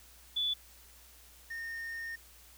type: tone pair in turn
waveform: sine / triangle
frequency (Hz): 3459 / 1832.3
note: A7 / A#6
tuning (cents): -30 / -30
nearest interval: major seventh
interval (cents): 1100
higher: first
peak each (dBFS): -29 / -36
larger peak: first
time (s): 0.36-0.54 / 1.5-2.16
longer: second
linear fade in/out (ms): 10
effects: added 60 Hz sine -60 dBFS peak until 2.57 s + white hiss -58 dBFS RMS until 2.57 s